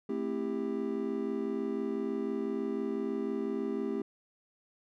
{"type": "chord", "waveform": "triangle", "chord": "A minor seventh", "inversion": "none", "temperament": "just", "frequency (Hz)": [220, 264, 330, 396], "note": ["A3", "C4", "E4", "G4"], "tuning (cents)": [0, 16, 2, 18], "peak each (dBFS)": [-35, -35, -37, -33], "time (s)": [0.09, 4.02], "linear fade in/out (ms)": 5, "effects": []}